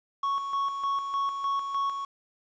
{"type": "tone with tremolo", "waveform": "triangle", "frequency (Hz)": 1108.7, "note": "C#6", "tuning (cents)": 0, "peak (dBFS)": -23, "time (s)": [0.23, 2.05], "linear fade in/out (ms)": 5, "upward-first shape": "square", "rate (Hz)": 3.3, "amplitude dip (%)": 50, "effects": ["resampled to 16000 Hz", "9-bit"]}